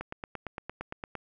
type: click train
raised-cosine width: 0.5 ms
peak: -21 dBFS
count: 11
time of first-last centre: 0.01-1.153 s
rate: 8.75 Hz
effects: none